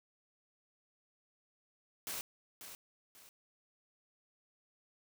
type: noise with echo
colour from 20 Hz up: white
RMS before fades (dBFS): -41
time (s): 2.07-2.21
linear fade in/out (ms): 0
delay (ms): 540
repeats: 2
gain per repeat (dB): -9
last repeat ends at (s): 3.29
effects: none